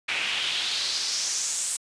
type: noise with band-pass filter sweep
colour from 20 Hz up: pink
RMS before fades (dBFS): -28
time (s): 0.08-1.77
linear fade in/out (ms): 10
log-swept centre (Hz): 2400 to 8500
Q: 2.9
effects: resampled to 22050 Hz

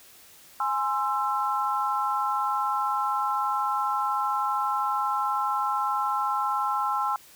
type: chord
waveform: sine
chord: Ab augmented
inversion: none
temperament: equal with one note detuned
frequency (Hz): 830.6 / 1046.5 / 1333.8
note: Ab5 / C6 / E6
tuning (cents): 0 / 0 / +20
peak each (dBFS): -28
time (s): 0.6-7.16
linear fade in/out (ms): 2
effects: white hiss -52 dBFS RMS until 7.35 s

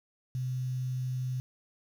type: tone with quantisation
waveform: sine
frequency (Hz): 127.7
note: C3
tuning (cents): -42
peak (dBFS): -30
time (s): 0.35-1.4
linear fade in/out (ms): 0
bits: 9
effects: none

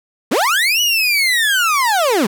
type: linear two-way sweep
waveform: 30% pulse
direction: up then down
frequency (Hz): 179.4 to 2960 to 179.4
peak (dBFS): -10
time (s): 0.31-2.27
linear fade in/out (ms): 10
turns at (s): 0.81
effects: none

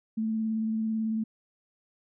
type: tone with vibrato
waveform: sine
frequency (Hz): 220.7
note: A3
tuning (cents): +5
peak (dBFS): -26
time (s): 0.17-1.24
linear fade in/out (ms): 10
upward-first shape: triangle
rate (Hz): 18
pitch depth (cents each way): 23
effects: none

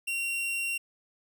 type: tone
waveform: 45% pulse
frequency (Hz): 2749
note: F7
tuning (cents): -28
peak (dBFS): -29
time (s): 0.07-0.78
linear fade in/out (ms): 10
effects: none

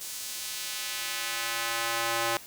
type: tone with high-pass filter sweep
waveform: square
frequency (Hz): 115.8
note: A#2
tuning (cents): -11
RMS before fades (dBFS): -32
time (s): 0.01-2.37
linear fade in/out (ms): 0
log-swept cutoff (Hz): 6400 to 660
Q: 0.72
effects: white hiss -47 dBFS RMS until 2.46 s

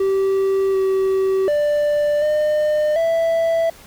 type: tone with pitch steps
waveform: triangle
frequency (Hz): 387.7 / 383.2 / 590 / 605 / 661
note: G4 / G4 / D5 / D#5 / E5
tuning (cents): -19 / -39 / +8 / -49 / +5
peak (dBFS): -13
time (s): 0-3.7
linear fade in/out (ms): 5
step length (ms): 740
effects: pink hiss -44 dBFS RMS until 3.86 s

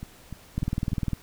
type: two click trains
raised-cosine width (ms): 5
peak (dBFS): -23 / -14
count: 4 / 12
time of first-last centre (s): 0.03-0.92 / 0.58-1.133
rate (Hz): 3.37 / 19.9
effects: pink hiss -52 dBFS RMS until 1.22 s

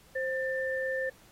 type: tone pair together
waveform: sine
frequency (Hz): 525 / 1783.8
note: C5 / A6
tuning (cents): +6 / +23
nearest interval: octave + major sixth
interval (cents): 2117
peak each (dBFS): -31 / -33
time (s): 0.15-1.1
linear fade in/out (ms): 10
effects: pink hiss -59 dBFS RMS until 1.31 s + AAC 48 kbps

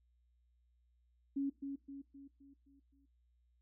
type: tone with echo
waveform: sine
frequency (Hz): 277.2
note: C#4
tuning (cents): 0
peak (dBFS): -33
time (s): 1.36-1.5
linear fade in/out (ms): 10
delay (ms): 260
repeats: 6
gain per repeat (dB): -6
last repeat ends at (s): 3.06
effects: noise-tail reverb RT60 0.3 s tail -18 dB re dry + added 60 Hz sine -70 dBFS peak until 3.61 s

